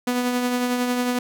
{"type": "tone with tremolo", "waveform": "sawtooth", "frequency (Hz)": 246.9, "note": "B3", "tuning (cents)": 0, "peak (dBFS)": -15, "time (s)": [0.07, 1.19], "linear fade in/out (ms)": 5, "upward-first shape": "triangle", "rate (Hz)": 11, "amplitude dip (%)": 40, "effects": []}